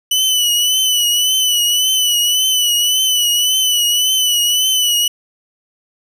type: tone with vibrato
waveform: sawtooth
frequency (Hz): 2975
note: F#7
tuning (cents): +9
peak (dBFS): -9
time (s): 0.11-5.08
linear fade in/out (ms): 5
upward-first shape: triangle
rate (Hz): 1.8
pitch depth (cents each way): 61
effects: none